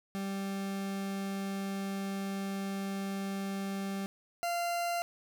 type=tone pair in turn; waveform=40% pulse; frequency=195.8 / 691.3 Hz; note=G3 / F5; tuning=-2 / -18 cents; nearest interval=octave + minor seventh; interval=2184 cents; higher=second; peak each=-33 / -30 dBFS; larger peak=second; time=0.15-4.06 / 4.43-5.02 s; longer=first; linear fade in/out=0 ms; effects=none